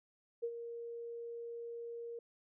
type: tone with ADSR envelope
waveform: sine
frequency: 468.1 Hz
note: A#4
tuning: 7 cents sharp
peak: -33 dBFS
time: 0.42-2.19 s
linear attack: 20 ms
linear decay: 61 ms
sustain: -9 dB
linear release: 3 ms
effects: none